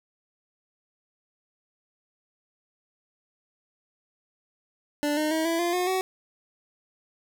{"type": "tone with pitch steps", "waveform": "25% pulse", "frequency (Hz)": [293.7, 306, 318.8, 332.2, 346.1, 360.5, 375.6], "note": ["D4", "D#4", "D#4", "E4", "F4", "F#4", "F#4"], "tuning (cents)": [0, -29, 42, 13, -16, -45, 26], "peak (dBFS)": -20, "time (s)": [5.03, 6.01], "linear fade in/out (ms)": 0, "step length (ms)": 140, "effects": []}